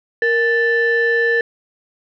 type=tone pair together; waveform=sine; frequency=466.2 / 1760.1 Hz; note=A#4 / A6; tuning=0 / 0 cents; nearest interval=octave + major seventh; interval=2300 cents; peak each=-15 / -14 dBFS; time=0.22-1.41 s; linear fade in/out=2 ms; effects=tanh soft clip ceiling -9 dBFS